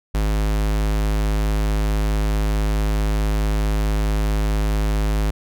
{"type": "tone", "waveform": "square", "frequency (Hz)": 52.3, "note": "G#1", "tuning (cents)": 13, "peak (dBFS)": -18, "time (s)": [0.14, 5.31], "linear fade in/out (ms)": 10, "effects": []}